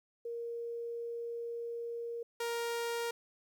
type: tone pair in turn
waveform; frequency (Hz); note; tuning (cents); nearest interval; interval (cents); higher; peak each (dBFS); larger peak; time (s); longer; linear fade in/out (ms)
sine / sawtooth; 468.4 / 468.4; A#4 / A#4; +8 / +8; unison; 0; neither; -37 / -30; second; 0.25-2.23 / 2.4-3.11; first; 5
effects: 12-bit